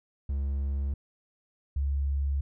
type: tone pair in turn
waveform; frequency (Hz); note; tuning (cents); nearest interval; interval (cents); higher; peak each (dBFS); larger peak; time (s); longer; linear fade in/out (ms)
triangle / sine; 69.3 / 69.74; C#2 / C#2; 0 / +11; unison; 11; second; -25; neither; 0.29-0.94 / 1.76-2.41; neither; 5
effects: none